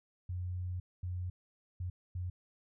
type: tone bursts at uneven times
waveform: sine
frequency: 90.2 Hz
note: F#2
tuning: 44 cents flat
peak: -35 dBFS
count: 4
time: 0.29-0.8 / 1.03-1.3 / 1.8-1.9 / 2.15-2.3 s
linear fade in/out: 5 ms
effects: none